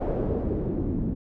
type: noise with low-pass filter sweep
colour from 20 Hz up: pink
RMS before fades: -27 dBFS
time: 0-1.15 s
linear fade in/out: 20 ms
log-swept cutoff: 580 to 250 Hz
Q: 2.1
effects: none